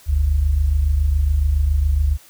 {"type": "tone pair together", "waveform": "sine", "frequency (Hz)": [46.25, 73.42], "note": ["F#1", "D2"], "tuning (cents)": [0, 0], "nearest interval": "minor sixth", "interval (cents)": 800, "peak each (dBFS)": [-20, -15], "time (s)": [0.06, 2.18], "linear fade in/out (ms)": 50, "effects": ["white hiss -48 dBFS RMS until 2.29 s"]}